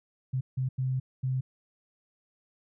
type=tone bursts at uneven times; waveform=sine; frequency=130 Hz; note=C3; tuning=11 cents flat; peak=-26 dBFS; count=4; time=0.33-0.41 / 0.57-0.69 / 0.78-1 / 1.23-1.41 s; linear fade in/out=10 ms; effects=none